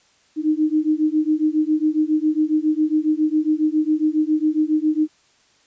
sine beating tone pair, 305.1 / 312.4 Hz, D#4 / D#4, -34 / +7 cents, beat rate 7.3 Hz, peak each -19 dBFS, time 0.36-5.08 s, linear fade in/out 50 ms, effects white hiss -58 dBFS RMS until 5.66 s + resampled to 16000 Hz

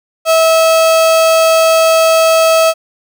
35% pulse tone, 649 Hz, E5, 27 cents flat, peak -5 dBFS, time 0.25-2.74 s, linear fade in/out 50 ms, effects none

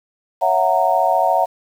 sine chord, F# dominant seventh, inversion second, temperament just, 555 / 666 / 740 / 925 Hz, C#5 / E5 / F#5 / A#5, +2 / +18 / 0 / -14 cents, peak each -22 / -18 / -17 / -19 dBFS, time 0.41-1.46 s, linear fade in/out 20 ms, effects 7-bit

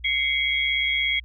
sine tone cluster, 2087 / 2224 / 3299 Hz, C7 / C#7 / G#7, -5 / +5 / -12 cents, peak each -25 dBFS, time 0.04-1.2 s, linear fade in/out 10 ms, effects added 60 Hz sine -40 dBFS peak until 1.24 s

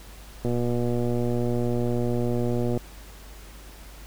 click train, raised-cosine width 2 ms, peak -14 dBFS, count 280, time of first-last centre 0.45-2.775 s, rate 120 Hz, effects added 50 Hz sine -43 dBFS peak until 4.06 s + pink hiss -48 dBFS RMS until 4.06 s

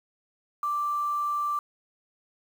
sine tone with quantisation, 1174.7 Hz, D6, in tune, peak -25 dBFS, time 0.63-1.59 s, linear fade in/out 2 ms, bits 8, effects none

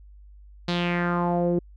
sawtooth tone with low-pass filter sweep, 174.61 Hz, F3, in tune, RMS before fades -24 dBFS, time 0.68-1.59 s, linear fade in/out 5 ms, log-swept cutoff 4300 to 380 Hz, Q 3.6, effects added 50 Hz sine -45 dBFS peak until 1.76 s

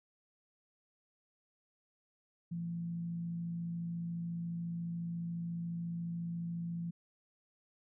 sine tone with frequency modulation, 170 Hz, F3, 46 cents flat, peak -36 dBFS, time 2.51-6.91 s, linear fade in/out 10 ms, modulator 54.2 Hz, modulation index 0.23, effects none

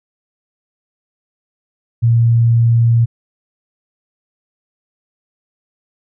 sine tone, 116.54 Hz, A#2, in tune, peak -8 dBFS, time 2.02-3.06 s, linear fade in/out 20 ms, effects none

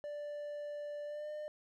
triangle tone with pitch glide, 587.3 to 602.8 Hz, D5 to D5, 0 to +45 cents, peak -38 dBFS, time 0.04-1.48 s, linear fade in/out 0 ms, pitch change +45 cents, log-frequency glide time 1.05-1.29 s, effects none

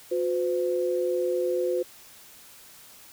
sine tone pair together, 360.4 / 509 Hz, F#4 / C5, -45 / -48 cents, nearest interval tritone, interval 597 cents, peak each -26 dBFS, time 0.11-1.83 s, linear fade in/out 10 ms, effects white hiss -50 dBFS RMS until 3.12 s

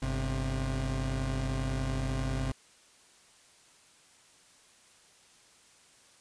30% pulse tone pair together, 50.17 / 132.1 Hz, G1 / C3, +41 / +17 cents, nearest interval octave + perfect fourth, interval 1676 cents, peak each -30 / -30 dBFS, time 0.02-2.52 s, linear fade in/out 5 ms, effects white hiss -60 dBFS RMS until 6.2 s + resampled to 22050 Hz

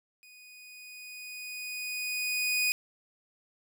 sawtooth tone with level ramp, 2480 Hz, D#7, 6 cents flat, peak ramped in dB -49 to -21 dBFS, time 0.23-2.72 s, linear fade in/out 0 ms, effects none

